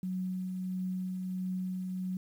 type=tone with tremolo; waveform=sine; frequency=185 Hz; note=F#3; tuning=in tune; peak=-31 dBFS; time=0.03-2.17 s; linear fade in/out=2 ms; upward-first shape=triangle; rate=1.5 Hz; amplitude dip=30%; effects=10-bit